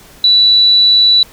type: tone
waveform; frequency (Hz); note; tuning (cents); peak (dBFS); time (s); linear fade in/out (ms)
sine; 3951; B7; 0; -5; 0.24-1.23; 2
effects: pink hiss -40 dBFS RMS until 1.32 s